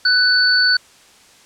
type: tone pair together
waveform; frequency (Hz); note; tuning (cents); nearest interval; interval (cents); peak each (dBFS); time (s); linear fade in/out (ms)
sine; 1494 / 4477; F#6 / C#8; +16 / +16; octave + perfect fifth; 1900; -14; 0.05-0.77; 5
effects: white hiss -48 dBFS RMS until 1.45 s + low-pass 8000 Hz 12 dB/octave